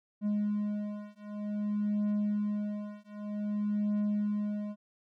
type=beating tone pair; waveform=triangle; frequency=207.7 / 208.23 Hz; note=G#3 / G#3; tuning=0 / +5 cents; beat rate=0.53 Hz; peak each=-31 dBFS; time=0.21-4.76 s; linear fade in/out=50 ms; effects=none